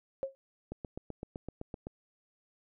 sine tone with exponential decay, 540 Hz, C#5, 45 cents flat, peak -27 dBFS, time 0.23-0.35 s, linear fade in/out 0 ms, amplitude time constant 26 ms
click train, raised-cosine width 2 ms, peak -26 dBFS, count 10, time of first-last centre 0.72-1.869 s, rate 7.83 Hz
effects none

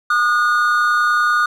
triangle tone pair together, 1219.3 / 1450 Hz, D#6 / F#6, -35 / -35 cents, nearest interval minor third, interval 300 cents, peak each -14 dBFS, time 0.1-1.46 s, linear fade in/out 5 ms, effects none

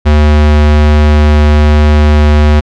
square tone, 74.9 Hz, D2, 35 cents sharp, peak -4 dBFS, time 0.05-2.61 s, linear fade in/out 20 ms, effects low-pass 4000 Hz 12 dB/octave

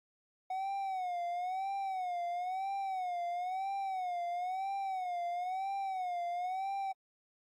triangle tone with vibrato, 740 Hz, F#5, in tune, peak -32 dBFS, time 0.5-6.92 s, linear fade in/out 5 ms, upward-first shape sine, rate 1 Hz, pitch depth 110 cents each way, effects AAC 48 kbps

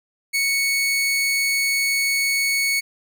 sawtooth tone, 2217 Hz, C#7, in tune, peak -15 dBFS, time 0.33-2.81 s, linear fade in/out 20 ms, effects none

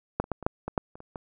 clicks, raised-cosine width 1 ms, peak -10 / -30 / -14 / -25 / -9 / -18 / -10 / -30 / -30 / -22 dBFS, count 10, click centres 0.2 / 0.241 / 0.317 / 0.427 / 0.465 / 0.68 / 0.778 / 0.955 / 1.004 / 1.158 s, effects none

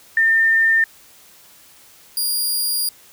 sine / 15% pulse tone pair in turn, 1806 / 4821 Hz, A6 / D8, +45 / +45 cents, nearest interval octave + perfect fourth, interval 1700 cents, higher second, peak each -12 dBFS, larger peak neither, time 0.17-0.84 / 2.17-2.89 s, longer second, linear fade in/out 2 ms, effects white hiss -48 dBFS RMS until 3.12 s

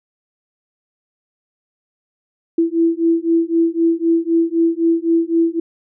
sine beating tone pair, 330.3 / 334.2 Hz, E4 / E4, +4 / +24 cents, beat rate 3.9 Hz, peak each -16 dBFS, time 2.58-5.6 s, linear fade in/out 5 ms, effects none

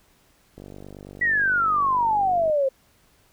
click train, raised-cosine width 2 ms, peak -27 dBFS, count 95, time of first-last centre 0.58-2.498 s, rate 49 Hz
sine exponential sweep, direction down, 1964 to 523 Hz, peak -18 dBFS, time 1.21-2.69 s, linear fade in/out 10 ms
effects pink hiss -60 dBFS RMS until 3.32 s

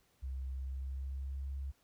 sine tone with pitch glide, 65.8 to 68.32 Hz, C2 to C#2, +10 to -25 cents, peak -37 dBFS, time 0.22-1.72 s, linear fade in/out 20 ms, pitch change +65 cents, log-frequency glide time 0.51-1.52 s, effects pink hiss -72 dBFS RMS until 1.83 s

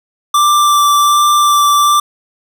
square tone with vibrato, 1174.7 Hz, D6, in tune, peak -8 dBFS, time 0.34-2 s, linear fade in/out 5 ms, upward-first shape sine, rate 1.3 Hz, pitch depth 11 cents each way, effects none

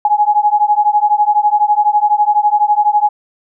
sine beating tone pair, 830.6 / 842.6 Hz, G#5 / G#5, 0 / +25 cents, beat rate 12 Hz, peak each -12 dBFS, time 0.05-3.09 s, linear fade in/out 2 ms, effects none

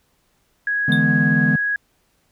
sine tone, 1661.2 Hz, G#6, in tune, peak -18 dBFS, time 0.67-1.76 s, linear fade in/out 2 ms
triangle chord, E dominant seventh, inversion third, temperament equal, 146.83 / 164.81 / 207.7 / 246.9 Hz, D3 / E3 / G#3 / B3, 0 / 0 / 0 / 0 cents, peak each -19 dBFS, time 0.88-1.56 s, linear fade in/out 5 ms
triangle tone with exponential decay, 3635 Hz, A#7, 44 cents flat, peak -19 dBFS, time 0.92-1.05 s, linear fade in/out 1 ms, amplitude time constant 27 ms
effects pink hiss -64 dBFS RMS until 2.31 s

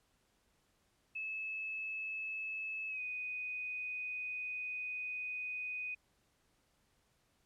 sine tone with pitch glide, 2602 to 2492 Hz, E7 to D#7, -23 to +2 cents, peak -38 dBFS, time 1.15-5.95 s, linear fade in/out 10 ms, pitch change -75 cents, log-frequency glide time 2.88-3.01 s, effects pink hiss -75 dBFS RMS until 7.45 s + low-pass 12000 Hz 12 dB/octave

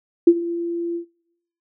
sine tone with ADSR envelope, 341.1 Hz, F4, 41 cents flat, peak -4 dBFS, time 0.27-1.05 s, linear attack 6 ms, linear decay 56 ms, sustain -19 dB, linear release 95 ms, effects noise-tail reverb RT60 0.8 s tail -19 dB re dry

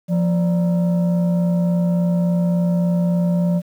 sine tone pair together, 174.61 / 587.3 Hz, F3 / D5, 0 / 0 cents, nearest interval octave + major sixth, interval 2100 cents, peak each -13 / -23 dBFS, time 0.08-3.62 s, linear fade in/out 50 ms, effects tanh soft clip ceiling -13 dBFS + 8-bit

